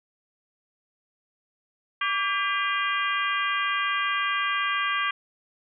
harmonic tone with a mistuned harmonic, 401 Hz, G4, 39 cents sharp, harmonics 3 / 4 / 5 / 6 / 7 / 8, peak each -27 / -29 / -31 / -33 / -34 / -35 dBFS, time 2.01-5.11 s, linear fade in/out 5 ms, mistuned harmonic 3, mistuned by -64 cents, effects none

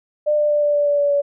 sine tone with pitch steps, 599 / 594.9 / 590.8 / 586.7 / 582.6 / 578.6 / 574.6 / 570.6 Hz, D5 / D5 / D5 / D5 / D5 / D5 / D5 / C#5, +34 / +22 / +10 / -2 / -14 / -26 / -38 / +50 cents, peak -14 dBFS, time 0.26-1.22 s, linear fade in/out 20 ms, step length 120 ms, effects none

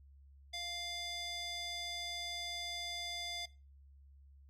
square tone with band-pass filter, 698.5 Hz, F5, in tune, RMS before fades -42 dBFS, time 0.53-3.46 s, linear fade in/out 10 ms, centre 4000 Hz, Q 2, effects noise-tail reverb RT60 0.3 s tail -19 dB re dry + added 69 Hz sine -57 dBFS peak until 4.49 s

